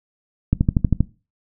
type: click train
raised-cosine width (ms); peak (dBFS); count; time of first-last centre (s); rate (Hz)
5; -3; 7; 0.53-1.006; 12.6
effects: noise-tail reverb RT60 0.3 s tail -19 dB re dry